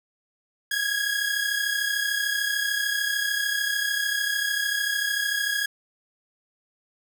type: tone pair together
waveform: sawtooth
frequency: 1637 / 1670.4 Hz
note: G#6 / G#6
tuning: -25 / +10 cents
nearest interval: unison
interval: 35 cents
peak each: -23 dBFS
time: 0.71-5.66 s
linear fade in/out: 5 ms
effects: none